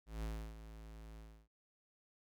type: tone with ADSR envelope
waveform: square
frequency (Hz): 54.5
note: A1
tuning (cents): -16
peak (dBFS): -39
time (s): 0.06-1.48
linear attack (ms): 170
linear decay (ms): 310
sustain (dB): -12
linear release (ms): 300
effects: none